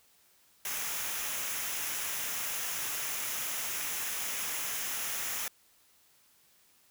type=noise with comb filter; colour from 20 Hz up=white; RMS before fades=-35 dBFS; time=0.65-5.48 s; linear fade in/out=2 ms; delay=0.23 ms; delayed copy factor=-0.5; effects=white hiss -65 dBFS RMS until 6.9 s